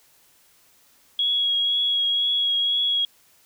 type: tone with vibrato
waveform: sine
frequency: 3322 Hz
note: G#7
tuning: in tune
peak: -19 dBFS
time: 1.19-3.05 s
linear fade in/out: 2 ms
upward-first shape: triangle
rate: 2 Hz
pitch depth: 20 cents each way
effects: white hiss -58 dBFS RMS until 3.45 s

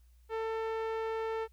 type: tone with low-pass filter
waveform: sawtooth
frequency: 446.2 Hz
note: A4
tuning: 24 cents sharp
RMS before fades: -35 dBFS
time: 0.29-1.48 s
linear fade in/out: 50 ms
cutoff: 2000 Hz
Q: 0.6
effects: added 60 Hz sine -58 dBFS peak until 1.52 s + white hiss -75 dBFS RMS until 1.52 s

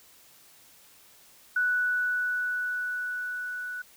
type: tone with level ramp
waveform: sine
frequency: 1480 Hz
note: F#6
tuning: in tune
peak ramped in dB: -22 to -33 dBFS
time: 1.56-3.82 s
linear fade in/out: 5 ms
effects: white hiss -56 dBFS RMS until 3.96 s

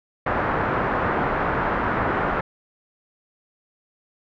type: low-pass noise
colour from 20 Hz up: white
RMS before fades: -23 dBFS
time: 0.26-2.41 s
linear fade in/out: 5 ms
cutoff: 1500 Hz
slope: 24 dB/octave
effects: none

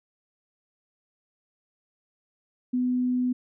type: tone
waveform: sine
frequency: 250 Hz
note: B3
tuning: 21 cents sharp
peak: -22 dBFS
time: 2.73-3.33 s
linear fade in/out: 10 ms
effects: none

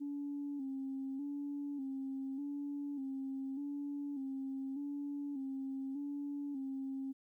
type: tone with vibrato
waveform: sine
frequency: 277.2 Hz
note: C#4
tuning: in tune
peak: -37 dBFS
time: 0-7.13 s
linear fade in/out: 20 ms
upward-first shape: square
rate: 0.84 Hz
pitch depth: 53 cents each way
effects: tanh soft clip ceiling -33 dBFS + 13-bit

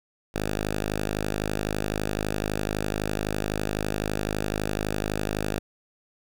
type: tone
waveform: 5% pulse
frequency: 51.91 Hz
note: G#1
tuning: in tune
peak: -15 dBFS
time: 0.34-5.59 s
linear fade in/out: 10 ms
effects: none

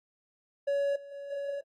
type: tone with level steps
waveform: triangle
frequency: 563 Hz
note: C#5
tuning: 27 cents sharp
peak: -24 / -42 / -37 / -31 dBFS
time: 0.67-1.61 s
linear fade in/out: 10 ms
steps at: 0.95 / 1.12 / 1.3 s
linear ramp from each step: 10 ms
effects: AAC 32 kbps

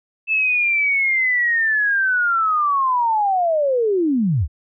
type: linear sweep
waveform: sine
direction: down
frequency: 2637 to 58.27 Hz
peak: -15 dBFS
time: 0.27-4.48 s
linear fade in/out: 50 ms
effects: none

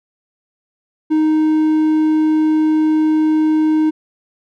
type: tone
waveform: triangle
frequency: 311.1 Hz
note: D#4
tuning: in tune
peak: -9 dBFS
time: 1.1-3.91 s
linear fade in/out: 20 ms
effects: none

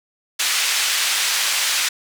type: band-pass noise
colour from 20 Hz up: pink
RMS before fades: -20 dBFS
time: 0.39-1.89 s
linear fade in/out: 10 ms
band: 2000 to 9200 Hz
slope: 12 dB/octave
effects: none

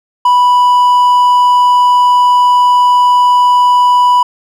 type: tone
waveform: triangle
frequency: 986 Hz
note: B5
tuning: 3 cents flat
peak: -3 dBFS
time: 0.25-4.23 s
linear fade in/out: 5 ms
effects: none

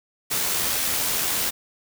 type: noise with amplitude modulation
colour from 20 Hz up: white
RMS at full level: -23 dBFS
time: 0.3-1.51 s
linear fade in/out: 20 ms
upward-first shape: sine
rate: 81.8 Hz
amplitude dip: 25%
effects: none

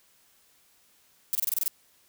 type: noise bursts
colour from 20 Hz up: violet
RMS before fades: -26 dBFS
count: 8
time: 1.33-1.68 s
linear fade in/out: 0 ms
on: 21 ms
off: 26 ms
effects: white hiss -63 dBFS RMS until 2.08 s

